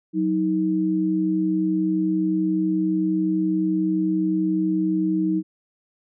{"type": "tone pair together", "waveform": "sine", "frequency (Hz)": [185, 316.5], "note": ["F#3", "D#4"], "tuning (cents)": [0, 30], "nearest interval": "major sixth", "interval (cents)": 930, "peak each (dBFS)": [-24, -20], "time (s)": [0.13, 5.43], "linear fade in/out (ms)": 50, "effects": []}